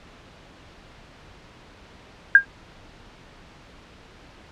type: tone with exponential decay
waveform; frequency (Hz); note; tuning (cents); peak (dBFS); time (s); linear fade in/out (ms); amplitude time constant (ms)
sine; 1611; G6; +47; -3; 2.35-2.45; 2; 20
effects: pink hiss -48 dBFS RMS until 4.51 s + low-pass 4000 Hz 12 dB/octave